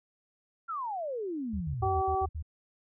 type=exponential sweep; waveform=sine; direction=down; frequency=1406 to 73.42 Hz; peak=-32 dBFS; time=0.68-2.01 s; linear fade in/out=20 ms
type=tone bursts; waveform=sine; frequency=77.78 Hz; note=D#2; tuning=in tune; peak=-33 dBFS; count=7; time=1.53-2.426 s; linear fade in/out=10 ms; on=80 ms; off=56 ms
type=harmonic tone; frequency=383 Hz; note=G4; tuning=40 cents flat; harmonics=1 / 2 / 3; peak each=-32 / -28 / -35 dBFS; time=1.82-2.26 s; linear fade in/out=10 ms
effects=none